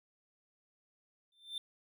triangle tone with exponential growth, 3564 Hz, A7, 22 cents sharp, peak -33 dBFS, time 1.32-1.58 s, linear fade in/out 2 ms, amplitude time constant 55 ms, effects none

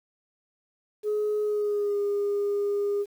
sine tone with pitch glide, 421.5 to 406.7 Hz, G#4 to G#4, +26 to -36 cents, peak -22 dBFS, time 1.03-3.06 s, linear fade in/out 50 ms, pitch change -62 cents, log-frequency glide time 1.43-1.98 s, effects tanh soft clip ceiling -21 dBFS + 9-bit

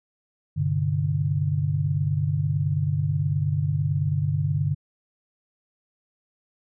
sine chord, G suspended fourth, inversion none, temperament equal with one note detuned, 98 / 128.34 / 146.83 Hz, G2 / C3 / D3, 0 / -33 / 0 cents, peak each -26 / -29 / -23 dBFS, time 0.56-4.75 s, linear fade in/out 20 ms, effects none

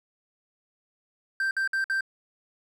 triangle tone bursts, 1568 Hz, G6, in tune, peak -22 dBFS, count 4, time 1.4-2.008 s, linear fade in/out 2 ms, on 110 ms, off 56 ms, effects none

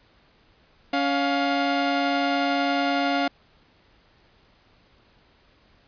sawtooth tone pair together, 279.8 / 705 Hz, C#4 / F5, +16 / +16 cents, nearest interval octave + major third, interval 1600 cents, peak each -20 dBFS, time 0.93-3.28 s, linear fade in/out 5 ms, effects pink hiss -59 dBFS RMS until 5.87 s + resampled to 11025 Hz

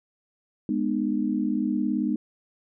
sine chord, G# minor, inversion none, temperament equal with one note detuned, 207.7 / 246.9 / 304.7 Hz, G#3 / B3 / D#4, 0 / 0 / -36 cents, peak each -27 dBFS, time 0.69-2.16 s, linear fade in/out 2 ms, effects none

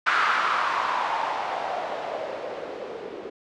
violet noise with low-pass filter sweep, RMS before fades -27 dBFS, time 0.06-3.3 s, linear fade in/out 10 ms, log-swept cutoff 1400 to 390 Hz, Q 3.6, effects low-pass 4000 Hz 12 dB/octave

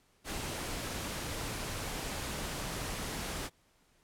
pink noise, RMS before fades -38 dBFS, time 0.24-3.5 s, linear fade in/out 50 ms, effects pink hiss -69 dBFS RMS until 4.03 s + low-pass 12000 Hz 12 dB/octave

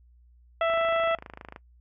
harmonic tone, 662 Hz, E5, 7 cents sharp, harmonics 1 / 2 / 3 / 4 / 5, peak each -23 / -28 / -34 / -37 / -39 dBFS, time 0.61-1.15 s, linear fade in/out 2 ms
click train, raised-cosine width 0.5 ms, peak -25 dBFS, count 24, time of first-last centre 0.7-1.561 s, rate 26.7 Hz
effects noise-tail reverb RT60 0.1 s tail -21 dB re dry + added 60 Hz sine -54 dBFS peak until 1.8 s

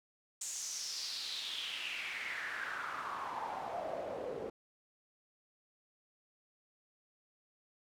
pink noise with band-pass filter sweep, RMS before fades -41 dBFS, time 0.41-4.5 s, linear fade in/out 5 ms, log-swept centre 7500 to 430 Hz, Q 4.6, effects none

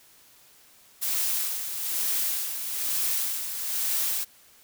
blue noise with tremolo, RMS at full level -26 dBFS, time 1.01-4.25 s, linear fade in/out 20 ms, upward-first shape sine, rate 1.1 Hz, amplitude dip 55%, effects white hiss -56 dBFS RMS until 4.63 s

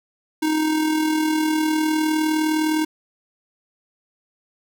square tone with amplitude modulation, 311.6 Hz, D#4, 3 cents sharp, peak -17 dBFS, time 0.42-2.85 s, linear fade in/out 10 ms, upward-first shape sine, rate 39.7 Hz, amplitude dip 40%, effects none

